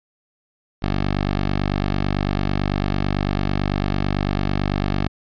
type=tone; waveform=10% pulse; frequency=49 Hz; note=G1; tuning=in tune; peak=-11 dBFS; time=0.82-5.08 s; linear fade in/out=10 ms; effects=resampled to 11025 Hz